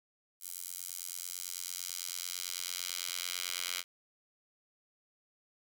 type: tone with high-pass filter sweep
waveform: 10% pulse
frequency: 89 Hz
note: F2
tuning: 33 cents sharp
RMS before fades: -40 dBFS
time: 0.4-3.84 s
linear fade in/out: 50 ms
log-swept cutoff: 9300 to 2800 Hz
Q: 0.91
effects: none